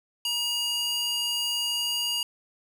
square tone with high-pass filter, 953 Hz, A#5, 38 cents sharp, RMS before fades -28 dBFS, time 0.25-2.23 s, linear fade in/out 2 ms, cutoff 3300 Hz, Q 2.3, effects none

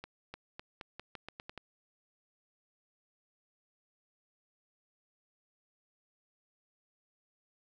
accelerating click train, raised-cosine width 0.3 ms, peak -27 dBFS, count 10, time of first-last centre 0.04-1.577 s, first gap 300 ms, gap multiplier 0.85, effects none

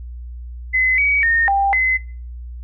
sine tone with pitch steps, 2035 / 2265 / 1837 / 792 / 2043 Hz, C7 / C#7 / A#6 / G5 / C7, -49 / +37 / -26 / +18 / -42 cents, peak -13 dBFS, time 0.73-1.98 s, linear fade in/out 20 ms, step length 250 ms, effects noise-tail reverb RT60 0.4 s tail -22 dB re dry + added 60 Hz sine -29 dBFS peak until 2.63 s

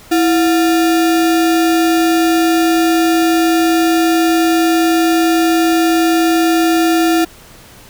sine tone with sample-and-hold, 329.6 Hz, E4, in tune, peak -9 dBFS, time 0.11-7.25 s, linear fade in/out 10 ms, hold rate 1050 Hz, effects pink hiss -40 dBFS RMS until 7.89 s

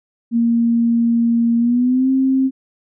sine tone with pitch glide, 233.1 to 264.7 Hz, A#3 to C4, 0 to +20 cents, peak -12 dBFS, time 0.31-2.51 s, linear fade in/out 50 ms, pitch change +220 cents, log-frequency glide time 1.58-2.1 s, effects none

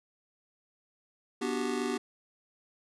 square chord, G major seventh, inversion first, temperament just, 245 / 294 / 367.5 / 392 Hz, B3 / D4 / F#4 / G4, -14 / +2 / -12 / 0 cents, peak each -35 / -38 / -38 / -35 dBFS, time 1.41-1.98 s, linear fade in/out 10 ms, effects resampled to 24000 Hz

